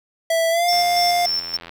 square tone with pitch glide, 659.3 to 702.6 Hz, E5 to F5, 0 to +10 cents, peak -17 dBFS, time 0.3-1.26 s, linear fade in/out 5 ms, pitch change +110 cents, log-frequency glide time 0.5-0.66 s
triangle tone with tremolo, 5390 Hz, E8, 38 cents sharp, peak -18 dBFS, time 0.68-1.57 s, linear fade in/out 5 ms, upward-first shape square, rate 3.5 Hz, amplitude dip 65%
click train, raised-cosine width 0.3 ms, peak -20 dBFS, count 83, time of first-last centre 0.73-1.694 s, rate 85.1 Hz
effects 8-bit

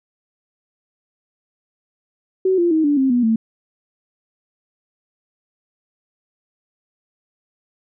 sine tone with pitch steps, 376.5 / 345.3 / 316.6 / 290.3 / 266.2 / 244.1 / 223.9 Hz, F#4 / F4 / D#4 / D4 / C4 / B3 / A3, +30 / -20 / +30 / -20 / +30 / -20 / +30 cents, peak -13 dBFS, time 2.45-3.36 s, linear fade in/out 5 ms, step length 130 ms, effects none

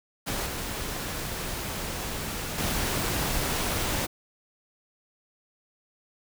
pink noise with level steps, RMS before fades -30 / -33 / -28 dBFS, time 0.26-4.07 s, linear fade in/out 20 ms, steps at 0.46 / 2.58 s, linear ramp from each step 5 ms, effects none

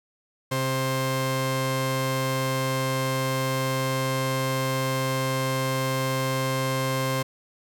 sawtooth tone pair together, 131.9 / 527.6 Hz, C3 / C5, +14 / +14 cents, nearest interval 2 octaves, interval 2400 cents, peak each -22 dBFS, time 0.51-7.23 s, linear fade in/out 10 ms, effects none

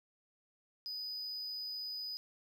triangle tone, 4978 Hz, D#8, in tune, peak -38 dBFS, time 0.86-2.17 s, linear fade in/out 0 ms, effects none

